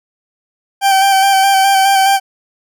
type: tone with vibrato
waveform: 40% pulse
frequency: 779 Hz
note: G5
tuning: 11 cents flat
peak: -7 dBFS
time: 0.81-2.2 s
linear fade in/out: 50 ms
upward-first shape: square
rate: 4.8 Hz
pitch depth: 20 cents each way
effects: none